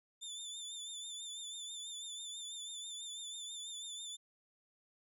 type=tone with vibrato; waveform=25% pulse; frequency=3545 Hz; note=A7; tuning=12 cents sharp; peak=-39 dBFS; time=0.21-4.17 s; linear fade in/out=20 ms; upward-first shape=triangle; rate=6.1 Hz; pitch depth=58 cents each way; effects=none